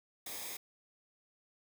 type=noise with comb filter; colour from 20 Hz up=white; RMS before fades=-43 dBFS; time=0.26-0.57 s; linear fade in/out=5 ms; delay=0.69 ms; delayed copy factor=-0.65; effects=none